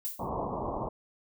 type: noise with exponential decay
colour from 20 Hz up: violet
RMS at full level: -30 dBFS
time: 0.05-0.29 s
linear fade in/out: 0 ms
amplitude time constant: 52 ms
type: low-pass noise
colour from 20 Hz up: white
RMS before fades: -34 dBFS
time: 0.19-0.89 s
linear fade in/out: 10 ms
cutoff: 1100 Hz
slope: 96 dB/octave
effects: none